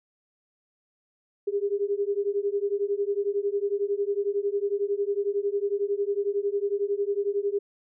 sine beating tone pair, 398.6 / 409.6 Hz, G4 / G#4, +29 / -24 cents, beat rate 11 Hz, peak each -27 dBFS, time 1.47-7.59 s, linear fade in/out 10 ms, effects none

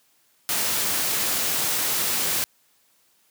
white noise, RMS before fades -24 dBFS, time 0.49-2.44 s, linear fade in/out 0 ms, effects white hiss -63 dBFS RMS until 3.3 s + high-pass 100 Hz 12 dB/octave

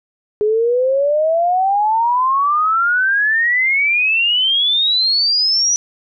sine exponential sweep, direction up, 415.3 to 5920 Hz, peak -12 dBFS, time 0.41-5.76 s, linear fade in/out 0 ms, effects none

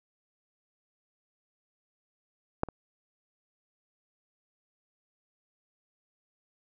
clicks, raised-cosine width 1 ms, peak -11 / -26 dBFS, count 2, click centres 2.634 / 2.687 s, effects none

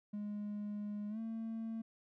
triangle tone with pitch glide, 207.5 to 225 Hz, G#3 to A3, -1 to +39 cents, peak -36 dBFS, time 0.13-1.82 s, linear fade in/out 10 ms, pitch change +140 cents, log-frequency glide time 1.09-1.19 s, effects tanh soft clip ceiling -33 dBFS

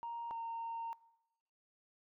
sine tone pair in turn, 934 / 919 Hz, A#5 / A#5, +3 / -25 cents, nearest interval unison, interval 28 cents, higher first, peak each -39 / -38 dBFS, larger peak second, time 0.03-0.31 / 0.31-0.93 s, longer second, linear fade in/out 0 ms, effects noise-tail reverb RT60 1.0 s tail -23 dB re dry + tanh soft clip ceiling -36 dBFS

